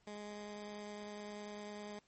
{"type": "tone with vibrato", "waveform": "15% pulse", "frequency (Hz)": 207.9, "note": "G#3", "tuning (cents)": 2, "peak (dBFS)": -39, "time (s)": [0.07, 1.99], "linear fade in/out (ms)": 2, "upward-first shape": "triangle", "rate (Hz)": 10, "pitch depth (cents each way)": 8, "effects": ["pink hiss -73 dBFS RMS until 2.07 s", "MP3 32 kbps"]}